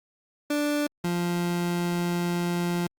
30% pulse tone pair in turn, 293.7 / 174.2 Hz, D4 / F3, 0 / -4 cents, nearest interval major sixth, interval 904 cents, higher first, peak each -21 / -22 dBFS, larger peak first, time 0.5-0.87 / 1.04-2.87 s, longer second, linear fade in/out 5 ms, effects Opus 48 kbps

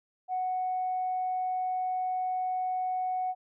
sine tone, 740 Hz, F#5, in tune, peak -27 dBFS, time 0.28-3.35 s, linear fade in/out 50 ms, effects tanh soft clip ceiling -23 dBFS

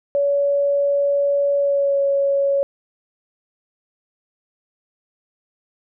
sine tone with pitch glide, 566 to 556.9 Hz, C#5 to C#5, +36 to +8 cents, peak -15 dBFS, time 0.15-2.63 s, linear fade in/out 0 ms, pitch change -28 cents, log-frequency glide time 1.57-2 s, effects none

